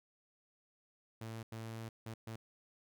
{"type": "tone bursts at uneven times", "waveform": "sawtooth", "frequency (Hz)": 112.7, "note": "A2", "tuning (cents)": 42, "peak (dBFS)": -39, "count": 4, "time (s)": [[1.21, 1.43], [1.52, 1.89], [2.06, 2.14], [2.27, 2.36]], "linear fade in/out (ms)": 5, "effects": []}